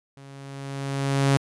sawtooth tone with level ramp, 137.8 Hz, C#3, 10 cents flat, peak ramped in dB -40 to -12 dBFS, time 0.17-1.37 s, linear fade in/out 0 ms, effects resampled to 24000 Hz

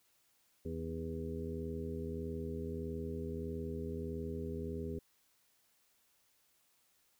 harmonic tone with a mistuned harmonic, 81.6 Hz, E2, 17 cents flat, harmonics 1 / 2 / 3 / 4 / 5 / 6, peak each -43 / -45 / -44 / -52 / -43 / -49 dBFS, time 0.65-4.99 s, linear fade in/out 5 ms, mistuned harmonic 4, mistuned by -54 cents, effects white hiss -73 dBFS RMS until 7.19 s

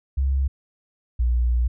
sine tone pair in turn, 67.5 / 60.14 Hz, C#2 / B1, -45 / -45 cents, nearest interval major second, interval 200 cents, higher first, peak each -18 / -17 dBFS, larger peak second, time 0.17-0.48 / 1.19-1.68 s, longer second, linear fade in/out 10 ms, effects none

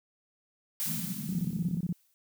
blue noise with exponential decay, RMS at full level -31 dBFS, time 0.8-2.14 s, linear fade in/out 0 ms, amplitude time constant 290 ms
pink band-pass noise, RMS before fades -37 dBFS, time 0.85-1.79 s, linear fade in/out 50 ms, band 150 to 220 Hz, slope 48 dB/octave
sine tone bursts, 174.61 Hz, F3, in tune, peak -27 dBFS, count 11, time 1.29-1.927 s, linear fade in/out 2 ms, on 37 ms, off 23 ms
effects none

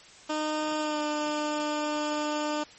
15% pulse tone with pitch glide, 306.6 to 300.1 Hz, D#4 to D4, -25 to +38 cents, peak -21 dBFS, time 0.29-2.64 s, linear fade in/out 10 ms, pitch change -37 cents, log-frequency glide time 0.78-1.01 s, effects white hiss -51 dBFS RMS until 2.78 s + MP3 32 kbps

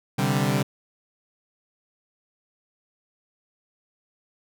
sawtooth chord, C suspended second, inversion none, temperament equal, 130.81 / 146.83 / 196 Hz, C3 / D3 / G3, 0 / 0 / 0 cents, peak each -21 dBFS, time 0.18-0.63 s, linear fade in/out 10 ms, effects none

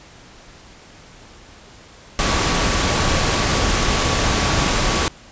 sine tone in noise, 1134 Hz, C#6, 39 cents sharp, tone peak -29 dBFS, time 2.19-5.08 s, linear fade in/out 0 ms, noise pink, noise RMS -18 dBFS, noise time 2.19-5.08 s, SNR -14 dB, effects pink hiss -44 dBFS RMS until 5.31 s + resampled to 16000 Hz

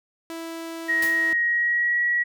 sawtooth tone, 329.6 Hz, E4, in tune, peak -28 dBFS, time 0.3-1.33 s, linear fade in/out 0 ms
sine tone with pitch glide, 1885 to 1921.3 Hz, A#6 to B6, +19 to -48 cents, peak -19 dBFS, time 0.88-2.24 s, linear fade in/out 20 ms, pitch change +33 cents, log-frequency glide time 1.38-2.01 s
white noise with exponential decay, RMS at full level -29 dBFS, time 1.02-1.28 s, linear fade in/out 5 ms, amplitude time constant 56 ms
effects none

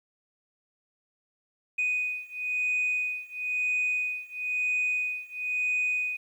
sine beating tone pair, 2489 / 2490 Hz, D#7 / D#7, 0 / +1 cents, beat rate 1 Hz, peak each -28 / -29 dBFS, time 1.78-6.17 s, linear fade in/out 10 ms, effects tanh soft clip ceiling -21 dBFS + 10-bit

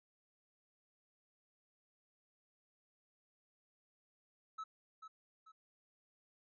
triangle tone with echo, 1300 Hz, E6, 24 cents flat, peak -40 dBFS, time 4.58-4.64 s, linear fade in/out 10 ms, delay 440 ms, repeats 2, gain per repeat -8 dB, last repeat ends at 5.52 s, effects resampled to 16000 Hz

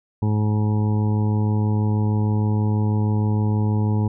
harmonic tone, 106.3 Hz, G#2, 41 cents sharp, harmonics 1 / 2 / 3 / 4 / 5 / 7 / 8 / 9, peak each -18 / -24 / -31 / -33 / -41 / -44 / -36 / -38 dBFS, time 0.22-4.08 s, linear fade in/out 5 ms, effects none

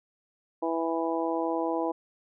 harmonic tone, 164.81 Hz, E3, in tune, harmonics 2 / 3 / 4 / 5 / 6, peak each -30 / -32 / -33 / -34 / -35 dBFS, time 0.62-1.92 s, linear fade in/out 10 ms, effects none

